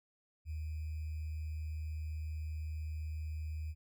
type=tone with sample-and-hold; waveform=sine; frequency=77.78 Hz; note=D#2; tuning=in tune; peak=-37 dBFS; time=0.45-3.75 s; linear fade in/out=50 ms; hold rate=2450 Hz; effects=none